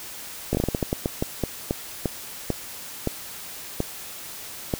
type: slowing click train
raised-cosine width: 2 ms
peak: -9 dBFS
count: 18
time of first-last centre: 0.53-4.738 s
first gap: 18 ms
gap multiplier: 1.28
effects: white hiss -38 dBFS RMS until 4.79 s